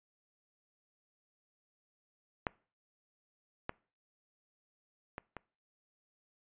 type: clicks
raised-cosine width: 0.5 ms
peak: -16 / -20 / -25 / -27 dBFS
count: 4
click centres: 2.468 / 3.694 / 5.181 / 5.367 s
effects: noise-tail reverb RT60 0.4 s tail -24 dB re dry + resampled to 8000 Hz